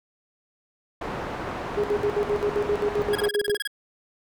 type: low-pass noise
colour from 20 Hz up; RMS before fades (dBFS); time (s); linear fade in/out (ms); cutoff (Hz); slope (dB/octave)
white; -32; 1.01-3.28; 5; 1000; 12
type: tone with tremolo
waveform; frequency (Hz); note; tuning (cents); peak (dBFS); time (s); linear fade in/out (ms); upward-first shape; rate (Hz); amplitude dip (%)
sine; 413.1; G#4; -9; -20; 1.77-3.58; 10; square; 7.6; 80
type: click train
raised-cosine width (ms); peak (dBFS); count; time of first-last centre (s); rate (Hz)
2; -22; 4; 1.99-3.498; 1.99
type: tone bursts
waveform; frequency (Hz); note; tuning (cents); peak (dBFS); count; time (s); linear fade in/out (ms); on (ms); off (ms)
25% pulse; 1652; G#6; -10; -22; 11; 3.13-3.675; 5; 25; 27
effects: none